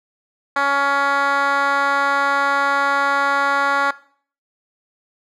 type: tone with band-pass filter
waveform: 10% pulse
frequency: 280 Hz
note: C#4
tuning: 18 cents sharp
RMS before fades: -18 dBFS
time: 0.56-3.91 s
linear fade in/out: 5 ms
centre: 1300 Hz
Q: 1.3
effects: noise-tail reverb RT60 0.5 s tail -18 dB re dry